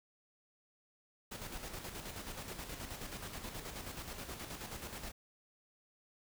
pink noise with tremolo, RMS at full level -44 dBFS, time 1.31-5.12 s, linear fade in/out 10 ms, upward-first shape square, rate 9.4 Hz, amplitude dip 45%, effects none

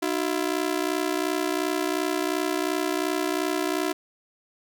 sawtooth ring-modulated tone, 336.6 Hz, E4, 36 cents sharp, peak -17 dBFS, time 0.02-3.93 s, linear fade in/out 10 ms, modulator 31.4 Hz, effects none

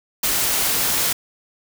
white noise, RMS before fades -20 dBFS, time 0.23-1.13 s, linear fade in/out 5 ms, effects none

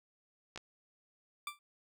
clicks, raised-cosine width 0.2 ms, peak -26 dBFS, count 2, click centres 0.56 / 0.576 s
20% pulse tone with exponential decay, 1174.7 Hz, D6, in tune, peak -30 dBFS, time 1.47-1.59 s, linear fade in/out 2 ms, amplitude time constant 26 ms
effects none

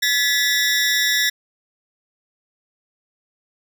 20% pulse ring-modulated tone, 1841 Hz, A#6, 22 cents flat, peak -8 dBFS, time 0.02-1.3 s, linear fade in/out 10 ms, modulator 131 Hz, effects none

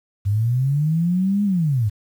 sine linear two-way sweep, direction up then down, 96.7 to 207.7 to 96.7 Hz, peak -16 dBFS, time 0.25-1.9 s, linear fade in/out 20 ms, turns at 1.44 s, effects 8-bit

